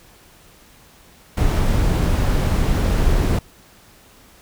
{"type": "noise", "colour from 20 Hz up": "brown", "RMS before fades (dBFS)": -17, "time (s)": [1.37, 3.39], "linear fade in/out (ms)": 5, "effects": ["pink hiss -49 dBFS RMS until 4.41 s"]}